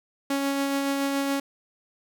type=tone with tremolo; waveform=sawtooth; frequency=277.2 Hz; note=C#4; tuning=in tune; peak=-19 dBFS; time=0.3-1.4 s; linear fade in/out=5 ms; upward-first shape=sine; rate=7.1 Hz; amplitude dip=25%; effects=none